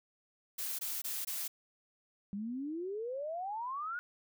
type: noise bursts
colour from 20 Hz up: blue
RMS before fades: -38 dBFS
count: 4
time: 0.58-1.48 s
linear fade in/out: 10 ms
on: 210 ms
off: 20 ms
type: exponential sweep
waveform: sine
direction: up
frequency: 194.1 to 1480 Hz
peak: -36 dBFS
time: 2.33-3.99 s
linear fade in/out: 0 ms
effects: none